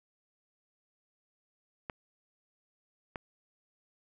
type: clicks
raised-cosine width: 0.5 ms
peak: -22 dBFS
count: 2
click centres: 1.898 / 3.158 s
effects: none